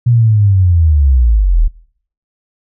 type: linear sweep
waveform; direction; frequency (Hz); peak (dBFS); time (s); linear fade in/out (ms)
sine; down; 122.6 to 35.9; -6; 0.06-1.68; 10
effects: noise-tail reverb RT60 0.6 s tail -21 dB re dry

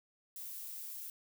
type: noise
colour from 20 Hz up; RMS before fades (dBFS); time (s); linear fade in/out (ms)
violet; -45; 0.36-1.1; 2
effects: none

